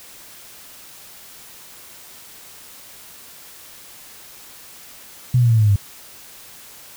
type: linear sweep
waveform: sine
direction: down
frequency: 127.2 to 98 Hz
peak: -11 dBFS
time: 5.34-5.76 s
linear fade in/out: 5 ms
effects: white hiss -42 dBFS RMS until 6.96 s